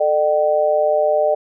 sine tone with amplitude modulation, 603 Hz, D5, 46 cents sharp, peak -9 dBFS, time 0-1.35 s, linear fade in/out 10 ms, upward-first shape sine, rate 163 Hz, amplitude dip 90%, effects none

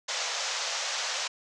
white band-pass noise, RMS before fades -32 dBFS, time 0.08-1.28 s, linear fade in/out 10 ms, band 490 to 6800 Hz, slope 48 dB/octave, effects none

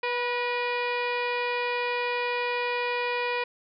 harmonic tone with a mistuned harmonic, 488 Hz, B4, 21 cents flat, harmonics 1 / 2 / 3 / 4 / 5 / 6 / 7 / 8 / 9 / 10, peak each -30 / -31 / -39 / -35 / -32 / -42 / -45 / -46 / -47 / -47 dBFS, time 0.03-3.44 s, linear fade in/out 5 ms, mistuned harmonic 4, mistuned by -34 cents, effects none

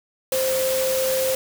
sine tone in noise, 523.3 Hz, C5, in tune, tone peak -20 dBFS, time 0.32-1.35 s, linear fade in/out 2 ms, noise white, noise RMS -27 dBFS, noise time 0.32-1.35 s, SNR +4 dB, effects none

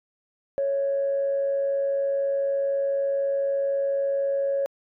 sine tone with amplitude modulation, 553 Hz, C#5, 4 cents flat, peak -19 dBFS, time 0.58-4.66 s, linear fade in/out 0 ms, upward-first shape sine, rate 100 Hz, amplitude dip 40%, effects tanh soft clip ceiling -17 dBFS

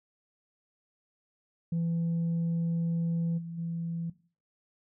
sine tone with level steps, 167.5 Hz, E3, 28 cents sharp, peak -25 / -37 / -31 dBFS, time 1.72-4.1 s, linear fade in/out 5 ms, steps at 3.37 / 3.57 s, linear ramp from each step 20 ms, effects noise-tail reverb RT60 0.4 s tail -17 dB re dry + tanh soft clip ceiling -25 dBFS

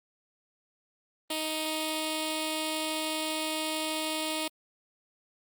5% pulse tone with notch filter, 313 Hz, D#4, 10 cents sharp, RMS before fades -32 dBFS, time 1.3-4.48 s, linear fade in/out 5 ms, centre 1600 Hz, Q 0.95, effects Opus 24 kbps

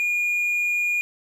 triangle tone with hard clipping, 2431 Hz, D#7, 41 cents flat, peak -21 dBFS, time 0-1.01 s, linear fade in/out 0 ms, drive 5 dB, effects none

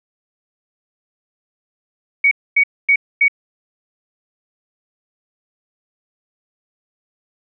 sine tone bursts, 2244 Hz, C#7, 21 cents sharp, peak -9 dBFS, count 4, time 2.24-3.282 s, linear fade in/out 5 ms, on 73 ms, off 250 ms, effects none

